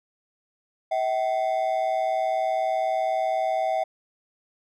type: ring-modulated tone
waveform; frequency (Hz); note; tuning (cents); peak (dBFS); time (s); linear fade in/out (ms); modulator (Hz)
triangle; 704; F5; +14; -17; 0.91-3.84; 10; 60
effects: none